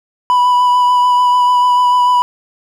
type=tone with vibrato; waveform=triangle; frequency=987.8 Hz; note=B5; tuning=in tune; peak=-6 dBFS; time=0.3-2.22 s; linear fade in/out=0 ms; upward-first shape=sine; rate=6.8 Hz; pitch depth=15 cents each way; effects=none